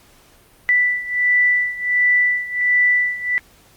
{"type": "beating tone pair", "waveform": "sine", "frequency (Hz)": [1975.5, 1976.9], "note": ["B6", "B6"], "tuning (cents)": [0, 1], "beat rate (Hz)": 1.4, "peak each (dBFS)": [-16, -19], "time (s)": [0.69, 3.38], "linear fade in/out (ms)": 0, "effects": ["pink hiss -51 dBFS RMS until 3.76 s", "Opus 48 kbps"]}